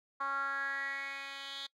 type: tone with band-pass filter sweep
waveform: 10% pulse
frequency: 275.6 Hz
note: C#4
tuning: 10 cents flat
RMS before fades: -38 dBFS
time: 0.2-1.67 s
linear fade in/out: 10 ms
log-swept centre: 1200 to 3500 Hz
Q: 6.1
effects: noise-tail reverb RT60 0.1 s tail -22 dB re dry